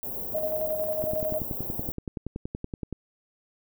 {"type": "band-stop noise", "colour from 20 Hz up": "white", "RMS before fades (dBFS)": -34, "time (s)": [0.03, 1.92], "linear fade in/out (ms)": 0, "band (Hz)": [700, 16000], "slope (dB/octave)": 24}
{"type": "tone with tremolo", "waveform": "sine", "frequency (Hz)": 622.3, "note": "D#5", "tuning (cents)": 0, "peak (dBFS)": -25, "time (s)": [0.34, 1.39], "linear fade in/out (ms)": 10, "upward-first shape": "square", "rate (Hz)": 11, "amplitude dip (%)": 45}
{"type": "click train", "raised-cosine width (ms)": 3, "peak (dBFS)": -19, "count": 21, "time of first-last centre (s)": [1.04, 2.927], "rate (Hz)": 10.6}
{"effects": []}